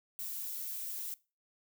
violet noise, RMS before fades -40 dBFS, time 0.19-1.14 s, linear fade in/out 0 ms, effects noise-tail reverb RT60 0.3 s tail -21 dB re dry

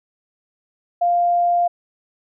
sine tone, 698.5 Hz, F5, in tune, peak -14 dBFS, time 1.01-1.68 s, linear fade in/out 10 ms, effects none

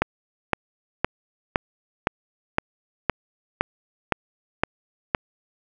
click train, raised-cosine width 0.5 ms, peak -3 dBFS, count 11, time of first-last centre 0.02-5.148 s, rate 1.95 Hz, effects none

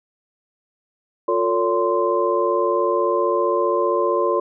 sine tone cluster, 356.4 / 451.5 / 567 / 1040 Hz, F4 / A4 / C#5 / C6, +35 / +45 / +39 / -11 cents, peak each -22 dBFS, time 1.28-4.4 s, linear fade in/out 5 ms, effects none

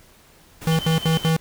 pink noise, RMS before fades -37 dBFS, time 0.61-1.31 s, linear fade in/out 10 ms
square tone bursts, 161.5 Hz, E3, 35 cents flat, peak -17 dBFS, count 4, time 0.67-1.366 s, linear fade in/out 2 ms, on 120 ms, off 72 ms
sine tone with tremolo, 3072 Hz, G7, 36 cents flat, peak -27 dBFS, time 0.71-1.33 s, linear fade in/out 10 ms, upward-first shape square, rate 9.5 Hz, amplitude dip 65%
effects pink hiss -52 dBFS RMS until 1.4 s

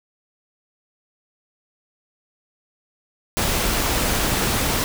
pink noise, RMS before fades -21 dBFS, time 3.37-4.84 s, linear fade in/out 0 ms, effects none

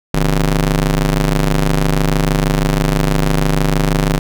sawtooth ring-modulated tone, 99.4 Hz, G2, 25 cents sharp, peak -5 dBFS, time 0.14-4.19 s, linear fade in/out 5 ms, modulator 62.8 Hz, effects none

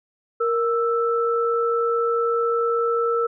sine tone pair together, 466.8 / 1322 Hz, A#4 / E6, +2 / +5 cents, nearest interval octave + tritone, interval 1803 cents, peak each -20 / -23 dBFS, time 0.4-3.27 s, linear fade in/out 10 ms, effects none

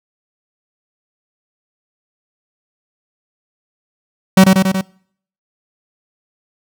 45% pulse tone with echo, 189.4 Hz, F#3, 41 cents sharp, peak -3 dBFS, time 4.37-4.44 s, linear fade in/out 5 ms, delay 93 ms, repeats 4, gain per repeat -3 dB, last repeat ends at 4.812 s, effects noise-tail reverb RT60 0.6 s tail -24 dB re dry

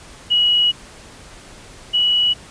sine tone pair in turn, 2914 / 2933 Hz, F#7 / F#7, -27 / -16 cents, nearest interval unison, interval 11 cents, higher second, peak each -12 / -13 dBFS, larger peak first, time 0.3-0.72 / 1.93-2.34 s, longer first, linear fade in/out 20 ms, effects pink hiss -41 dBFS RMS until 2.5 s + resampled to 22050 Hz

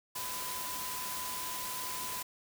sine tone in noise, 1005 Hz, B5, 30 cents sharp, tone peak -42 dBFS, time 0.15-2.23 s, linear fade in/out 10 ms, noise white, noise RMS -39 dBFS, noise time 0.15-2.23 s, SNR -6 dB, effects none

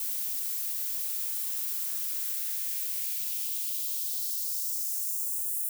violet noise with high-pass filter sweep, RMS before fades -32 dBFS, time 0-5.69 s, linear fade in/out 2 ms, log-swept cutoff 370 to 9700 Hz, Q 1.6, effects none

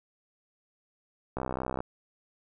click train, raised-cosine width 1 ms, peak -18 dBFS, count 29, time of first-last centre 1.37-1.805 s, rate 64.4 Hz, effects none

